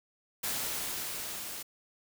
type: noise with level ramp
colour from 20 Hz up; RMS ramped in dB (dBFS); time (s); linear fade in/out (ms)
white; -33 to -41; 0.43-1.63; 10
effects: none